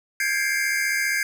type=tone cluster; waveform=square; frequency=1598 / 1673 / 2107 / 2311 Hz; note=G6 / G#6 / C7 / D7; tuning=+33 / +12 / +12 / -28 cents; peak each=-27 / -29 / -26 / -31 dBFS; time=0.2-1.23 s; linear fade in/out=2 ms; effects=none